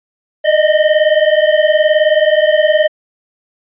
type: beating tone pair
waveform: square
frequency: 606 / 625 Hz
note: D#5 / D#5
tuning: -46 / +8 cents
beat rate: 19 Hz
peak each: -12 dBFS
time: 0.44-2.88 s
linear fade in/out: 20 ms
effects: resampled to 8000 Hz